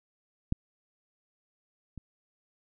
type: clicks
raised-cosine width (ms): 5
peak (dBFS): -14 / -29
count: 2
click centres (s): 0.524 / 1.977
effects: none